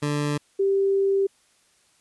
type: tone pair in turn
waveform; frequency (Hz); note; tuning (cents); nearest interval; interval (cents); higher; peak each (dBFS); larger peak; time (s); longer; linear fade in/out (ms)
20% pulse / sine; 146.83 / 392; D3 / G4; 0 / 0; octave + perfect fourth; 1700; second; -18; neither; 0.02-0.38 / 0.59-1.27; second; 10
effects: white hiss -62 dBFS RMS until 2 s + resampled to 24000 Hz